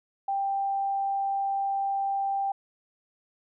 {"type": "tone", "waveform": "sine", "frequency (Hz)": 788, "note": "G5", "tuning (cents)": 9, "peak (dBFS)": -25, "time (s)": [0.28, 2.52], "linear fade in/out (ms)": 5, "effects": []}